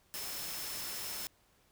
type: tone in noise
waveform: sine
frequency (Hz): 5274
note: E8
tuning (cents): 0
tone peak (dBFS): -46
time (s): 0.14-1.27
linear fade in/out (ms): 0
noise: white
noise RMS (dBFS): -41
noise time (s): 0.14-1.27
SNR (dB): -8
effects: pink hiss -69 dBFS RMS until 1.71 s